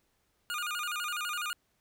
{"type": "tone with vibrato", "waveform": "25% pulse", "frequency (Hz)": 1318.5, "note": "E6", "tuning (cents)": 0, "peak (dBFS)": -29, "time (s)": [0.5, 1.53], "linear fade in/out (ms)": 0, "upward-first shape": "square", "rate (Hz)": 12, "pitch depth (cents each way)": 140, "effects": ["pink hiss -74 dBFS RMS until 1.8 s"]}